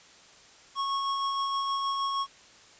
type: tone with tremolo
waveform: square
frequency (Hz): 1100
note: C#6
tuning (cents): -14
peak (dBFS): -27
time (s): 0.75-2.27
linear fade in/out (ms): 50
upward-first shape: sine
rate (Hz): 6.4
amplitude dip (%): 25
effects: white hiss -54 dBFS RMS until 2.79 s + resampled to 16000 Hz